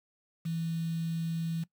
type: tone with quantisation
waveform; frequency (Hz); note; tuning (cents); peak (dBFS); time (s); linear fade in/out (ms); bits
sine; 164.81; E3; 0; -30; 0.45-1.64; 10; 8
effects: noise-tail reverb RT60 0.1 s tail -19 dB re dry